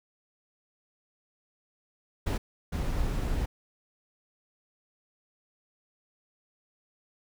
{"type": "noise bursts at uneven times", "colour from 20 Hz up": "brown", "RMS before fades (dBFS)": -29, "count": 2, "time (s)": [[2.26, 2.38], [2.72, 3.46]], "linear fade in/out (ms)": 10, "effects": []}